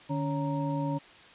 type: tone cluster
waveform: sine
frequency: 150.3 / 281.2 / 556 / 932 Hz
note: D3 / C#4 / C#5 / A#5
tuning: +40 / +25 / +5 / -1 cents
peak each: -31 / -32 / -37 / -36 dBFS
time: 0.09-0.99 s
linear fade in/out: 20 ms
effects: white hiss -52 dBFS RMS until 1.34 s + resampled to 8000 Hz